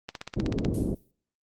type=click train; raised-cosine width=0.2 ms; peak=-17 dBFS; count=10; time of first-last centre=0.09-0.649 s; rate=16.1 Hz
type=low-pass noise; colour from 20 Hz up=white; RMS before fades=-28 dBFS; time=0.36-0.95 s; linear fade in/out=10 ms; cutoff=360 Hz; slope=24 dB/octave
type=noise with exponential decay; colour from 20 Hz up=violet; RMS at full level=-37 dBFS; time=0.74-1.11 s; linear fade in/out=2 ms; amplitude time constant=80 ms
effects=noise-tail reverb RT60 0.5 s tail -25 dB re dry + Opus 24 kbps